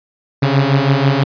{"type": "beating tone pair", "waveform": "sawtooth", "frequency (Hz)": [134.7, 140.8], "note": ["C#3", "C#3"], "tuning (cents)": [-49, 27], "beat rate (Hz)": 6.1, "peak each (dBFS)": -10, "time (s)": [0.42, 1.24], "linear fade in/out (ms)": 10, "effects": ["resampled to 11025 Hz"]}